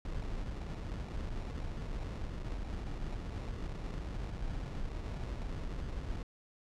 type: noise with sample-and-hold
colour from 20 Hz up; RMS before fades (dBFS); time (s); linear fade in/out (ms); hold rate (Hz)
brown; -39; 0.05-6.23; 2; 1575
effects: low-pass 6000 Hz 12 dB/octave